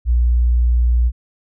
sine tone, 59.8 Hz, A#1, 45 cents sharp, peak -11 dBFS, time 0.05-1.12 s, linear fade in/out 50 ms, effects none

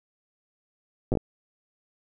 slowing click train, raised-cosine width 2 ms, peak -12 dBFS, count 5, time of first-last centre 1.12-1.172 s, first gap 8 ms, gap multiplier 1.34, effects none

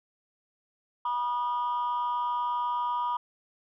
sine tone pair together, 969.9 / 1222 Hz, B5 / D#6, -32 / -32 cents, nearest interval major third, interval 400 cents, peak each -26 / -31 dBFS, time 1.05-3.17 s, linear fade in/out 5 ms, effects tanh soft clip ceiling -23 dBFS

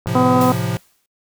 click train, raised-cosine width 1 ms, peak -18 dBFS, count 4, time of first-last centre 0.06-0.512 s, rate 6.64 Hz
square chord, F major, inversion first, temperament equal, 110 / 130.81 / 174.61 Hz, A2 / C3 / F3, 0 / 0 / 0 cents, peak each -24 dBFS, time 0.07-0.77 s, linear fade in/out 0 ms
harmonic tone, 252.8 Hz, B3, 41 cents sharp, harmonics 1 / 2 / 3 / 4 / 5, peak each -15 / -18 / -20 / -21 / -22 dBFS, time 0.15-0.52 s, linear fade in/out 2 ms
white noise with exponential decay, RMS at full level -28 dBFS, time 0.41-1.06 s, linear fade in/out 2 ms, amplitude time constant 140 ms
effects noise-tail reverb RT60 0.1 s tail -22 dB re dry

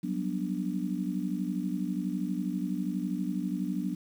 sine chord, G major seventh, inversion third, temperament just, 183.75 / 196 / 245 / 294 Hz, F#3 / G3 / B3 / D4, -12 / 0 / -14 / +2 cents, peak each -33 / -36 / -35 / -35 dBFS, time 0.03-3.95 s, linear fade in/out 10 ms, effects 9-bit

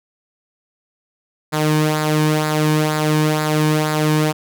sawtooth tone with flanger, 153.5 Hz, D#3, 23 cents flat, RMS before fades -17 dBFS, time 1.52-4.33 s, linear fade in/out 20 ms, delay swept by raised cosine 0.33 to 1.53 ms, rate 2.1 Hz, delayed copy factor -0.55, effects none

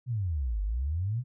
sine exponential two-way sweep, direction down then up, 130.81 to 47.75 to 130.81 Hz, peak -27 dBFS, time 0.06-1.24 s, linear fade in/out 50 ms, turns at 0.62 s, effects none

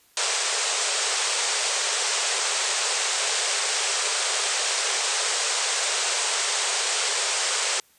white band-pass noise, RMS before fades -25 dBFS, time 0.17-7.8 s, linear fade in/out 2 ms, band 390 to 8800 Hz, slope 96 dB/octave, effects white hiss -59 dBFS RMS until 7.98 s + resampled to 32000 Hz

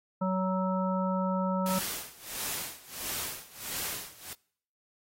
harmonic tone, 187.3 Hz, F#3, 21 cents sharp, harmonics 1 / 3 / 5 / 7, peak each -28 / -33 / -35 / -36 dBFS, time 0.21-1.79 s, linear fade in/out 10 ms
white noise with tremolo, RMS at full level -34 dBFS, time 1.66-4.33 s, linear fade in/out 0 ms, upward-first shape sine, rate 1.5 Hz, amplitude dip 90%
effects noise-tail reverb RT60 0.6 s tail -24 dB re dry + AAC 48 kbps

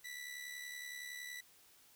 sawtooth tone with amplitude modulation, 1970 Hz, B6, 5 cents flat, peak -39 dBFS, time 0.04-1.41 s, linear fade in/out 10 ms, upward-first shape sine, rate 70.7 Hz, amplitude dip 55%, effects white hiss -65 dBFS RMS until 1.95 s

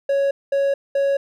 triangle tone bursts, 555 Hz, C#5, 2 cents sharp, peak -14 dBFS, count 3, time 0.09-1.17 s, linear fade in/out 5 ms, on 220 ms, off 210 ms, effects none

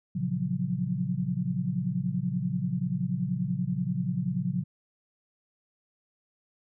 sine chord, Gb major seventh, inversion first, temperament equal, 116.54 / 138.59 / 174.61 / 185 Hz, Bb2 / Db3 / F3 / Gb3, 0 / 0 / 0 / 0 cents, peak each -36 / -32 / -31 / -31 dBFS, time 0.15-4.64 s, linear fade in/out 10 ms, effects none

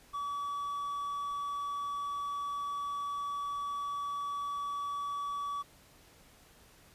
triangle tone, 1143 Hz, D6, 47 cents flat, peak -32 dBFS, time 0.13-5.63 s, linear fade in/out 20 ms, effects pink hiss -60 dBFS RMS until 6.94 s + resampled to 32000 Hz

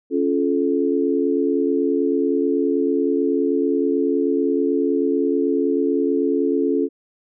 sine chord, Db augmented, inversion none, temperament just, 277.2 / 346.5 / 433.1 Hz, Db4 / F4 / A4, 0 / -14 / -27 cents, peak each -20 / -22 / -21 dBFS, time 0.1-6.89 s, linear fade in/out 50 ms, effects none

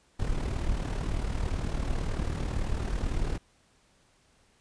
brown noise with amplitude modulation, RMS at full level -27 dBFS, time 0.19-3.38 s, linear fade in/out 10 ms, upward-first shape sine, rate 38 Hz, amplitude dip 60%, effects pink hiss -65 dBFS RMS until 4.6 s + resampled to 22050 Hz

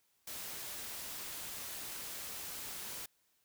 white noise, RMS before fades -44 dBFS, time 0.27-3.06 s, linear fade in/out 5 ms, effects white hiss -75 dBFS RMS until 3.44 s

